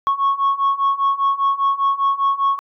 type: beating tone pair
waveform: sine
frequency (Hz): 1100 / 1105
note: C#6 / C#6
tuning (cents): -14 / -6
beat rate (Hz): 5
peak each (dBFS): -18 / -16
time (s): 0.07-2.59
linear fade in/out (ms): 0
effects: tanh soft clip ceiling -11 dBFS